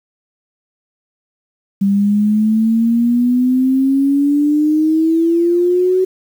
sine exponential sweep, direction up, 196 to 375.7 Hz, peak -10 dBFS, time 1.81-6.05 s, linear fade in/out 10 ms, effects 7-bit

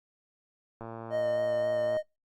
click train, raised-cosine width 1 ms, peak -27 dBFS, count 133, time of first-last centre 0.81-1.968 s, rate 114 Hz
triangle tone with vibrato, 615 Hz, D#5, 20 cents flat, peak -24 dBFS, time 1.1-2.03 s, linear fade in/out 50 ms, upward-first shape sine, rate 3.8 Hz, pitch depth 17 cents each way
effects noise-tail reverb RT60 0.2 s tail -25 dB re dry + Opus 48 kbps

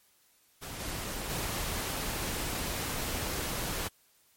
pink noise with level steps, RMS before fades -41 / -37 / -34 dBFS, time 0.61-3.89 s, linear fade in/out 20 ms, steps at 0.79 / 1.29 s, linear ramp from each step 20 ms, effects white hiss -66 dBFS RMS until 4.36 s + MP3 64 kbps

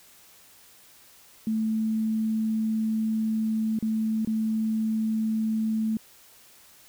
sine tone with dropouts, 219.9 Hz, A3, 1 cent flat, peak -23 dBFS, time 1.47-5.97 s, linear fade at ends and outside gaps 2 ms, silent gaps 3.789-3.825 / 4.249-4.273 s, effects white hiss -54 dBFS RMS until 6.88 s

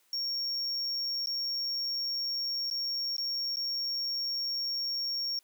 triangle tone with dropouts, 5530 Hz, F8, 18 cents flat, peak -29 dBFS, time 0.13-5.39 s, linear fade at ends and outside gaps 1 ms, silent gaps 1.26-1.271 / 2.701-2.711 / 3.166-3.181 / 3.559-3.569 s, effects white hiss -68 dBFS RMS until 5.43 s + high-pass 300 Hz 12 dB/octave

